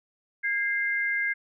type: tone pair together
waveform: sine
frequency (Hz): 1630.2 / 2093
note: G#6 / C7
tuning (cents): -33 / 0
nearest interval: major third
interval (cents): 433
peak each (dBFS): -27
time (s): 0.43-1.34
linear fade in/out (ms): 20
effects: none